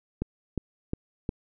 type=click train; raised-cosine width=3 ms; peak=-15 dBFS; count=4; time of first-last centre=0.22-1.291 s; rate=2.8 Hz; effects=none